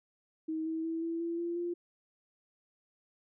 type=tone with pitch steps; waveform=sine; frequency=317.4 / 322.2 / 327.1 / 332 / 337.1 / 342.2 / 347.3 Hz; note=D#4 / E4 / E4 / E4 / E4 / F4 / F4; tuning=+35 / -39 / -13 / +12 / +39 / -35 / -10 cents; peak=-32 dBFS; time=0.48-1.74 s; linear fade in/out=10 ms; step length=180 ms; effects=none